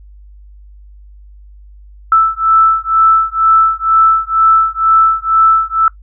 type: beating tone pair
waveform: sine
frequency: 1318.5 / 1320.6 Hz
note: E6 / E6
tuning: 0 / +3 cents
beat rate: 2.1 Hz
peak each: -10 dBFS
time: 2.12-5.88 s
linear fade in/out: 2 ms
effects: noise-tail reverb RT60 0.1 s tail -20 dB re dry + added 50 Hz sine -35 dBFS peak until 6.02 s